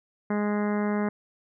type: harmonic tone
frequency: 207.7 Hz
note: G#3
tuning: in tune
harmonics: 1 / 2 / 3 / 4 / 5 / 6 / 7 / 8 / 9 / 10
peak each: -25 / -31 / -35 / -37 / -39 / -41 / -42 / -43 / -44 / -45 dBFS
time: 0.3-1.09 s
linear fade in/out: 5 ms
effects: none